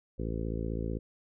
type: harmonic tone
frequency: 55.7 Hz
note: A1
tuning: 22 cents sharp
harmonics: 1 / 2 / 3 / 4 / 5 / 6 / 7 / 8 / 9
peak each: -35 / -38 / -40 / -41 / -42 / -43 / -43 / -44 / -45 dBFS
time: 0.18-0.99 s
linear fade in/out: 20 ms
effects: none